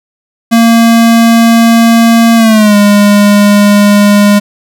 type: tone with pitch glide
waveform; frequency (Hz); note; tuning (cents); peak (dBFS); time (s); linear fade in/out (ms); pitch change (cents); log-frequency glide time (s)
square; 230 to 204.9; A#3 to G#3; -23 to -23; -3; 0.51-4.4; 20; -200; 2.36-2.76
effects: none